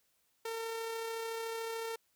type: tone with amplitude modulation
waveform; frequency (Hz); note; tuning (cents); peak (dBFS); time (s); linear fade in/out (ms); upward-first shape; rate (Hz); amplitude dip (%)
sawtooth; 453.9; A#4; -46; -32; 0.45-1.96; 5; sine; 33.7; 25
effects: white hiss -75 dBFS RMS until 2.15 s